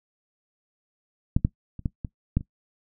clicks, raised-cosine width 5 ms, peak -7 / -7 / -25 / -13 / -18 / -9 / -25 dBFS, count 7, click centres 1.365 / 1.449 / 1.793 / 1.858 / 2.048 / 2.37 / 2.409 s, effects noise-tail reverb RT60 0.1 s tail -19 dB re dry

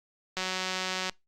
click train, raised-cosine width 0.2 ms, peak -14 dBFS, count 136, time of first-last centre 0.37-1.096 s, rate 186 Hz, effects noise-tail reverb RT60 0.2 s tail -25 dB re dry + Opus 48 kbps

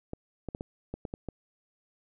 clicks, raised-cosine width 2 ms, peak -22 dBFS, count 8, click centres 0.134 / 0.487 / 0.549 / 0.609 / 0.94 / 1.052 / 1.139 / 1.287 s, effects none

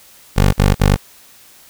15% pulse tone bursts, 49.22 Hz, G1, 8 cents sharp, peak -3 dBFS, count 3, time 0.36-0.966 s, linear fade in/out 20 ms, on 170 ms, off 48 ms, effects white hiss -45 dBFS RMS until 1.69 s

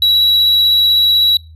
triangle tone with vibrato, 3900 Hz, B7, 23 cents flat, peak -7 dBFS, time 0.02-1.37 s, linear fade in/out 2 ms, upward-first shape sine, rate 16 Hz, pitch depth 9 cents each way, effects noise-tail reverb RT60 0.3 s tail -24 dB re dry + added 80 Hz sine -35 dBFS peak until 1.55 s

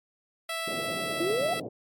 10% pulse tone, 659.3 Hz, E5, in tune, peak -22 dBFS, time 0.49-1.6 s, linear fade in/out 5 ms
white band-pass noise, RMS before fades -37 dBFS, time 0.67-1.69 s, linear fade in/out 10 ms, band 110 to 670 Hz, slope 48 dB/octave
sine exponential sweep, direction up, 321.1 to 740 Hz, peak -25 dBFS, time 1.2-1.54 s, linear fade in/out 5 ms
effects MP3 64 kbps

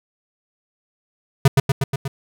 square tone with echo, 136.4 Hz, C#3, 28 cents flat, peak -8 dBFS, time 1.45-1.48 s, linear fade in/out 5 ms, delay 120 ms, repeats 5, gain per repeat -3 dB, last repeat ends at 2.08 s, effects none

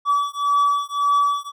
triangle beating tone pair, 1146 / 1147.8 Hz, D6 / D6, -43 / -40 cents, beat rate 1.8 Hz, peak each -18 dBFS, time 0.05-1.52 s, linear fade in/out 50 ms, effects none

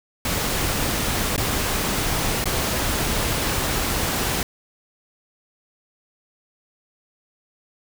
pink noise with dropouts, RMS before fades -23 dBFS, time 0.25-4.43 s, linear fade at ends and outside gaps 2 ms, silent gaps 1.364-1.378 / 2.442-2.456 s, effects none

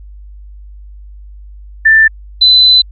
sine tone pair in turn, 1774 / 4017 Hz, A6 / B7, +14 / +29 cents, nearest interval octave + major second, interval 1415 cents, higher second, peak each -3 dBFS, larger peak neither, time 1.85-2.08 / 2.41-2.82 s, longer second, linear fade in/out 10 ms, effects added 50 Hz sine -30 dBFS peak until 2.91 s

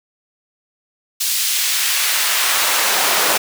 pink noise with high-pass filter sweep, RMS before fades -17 dBFS, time 1.2-3.38 s, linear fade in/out 10 ms, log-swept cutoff 4300 to 520 Hz, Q 0.78, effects none

